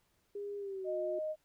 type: tone with pitch glide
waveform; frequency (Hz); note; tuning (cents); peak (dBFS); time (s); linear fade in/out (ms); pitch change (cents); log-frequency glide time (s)
sine; 406.3 to 359.9; G#4 to F#4; -38 to -48; -38; 0.35-1.19; 5; -210; 0.58-0.99
type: tone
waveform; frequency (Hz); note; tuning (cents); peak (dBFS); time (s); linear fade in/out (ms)
sine; 620; D#5; -6; -34; 0.84-1.36; 50
effects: pink hiss -75 dBFS RMS until 1.44 s